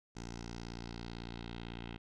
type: tone with low-pass filter sweep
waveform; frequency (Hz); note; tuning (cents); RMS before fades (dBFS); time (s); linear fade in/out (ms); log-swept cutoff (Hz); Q
10% pulse; 58; A#1; -8; -45; 0.15-1.98; 20; 6400 to 3100; 2.8
effects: none